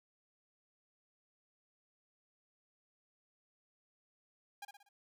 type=tone with echo; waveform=sawtooth; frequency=810 Hz; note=G#5; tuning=43 cents flat; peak=-40 dBFS; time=4.62-4.65 s; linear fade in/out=5 ms; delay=60 ms; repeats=4; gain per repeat=-6 dB; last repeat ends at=4.89 s; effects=none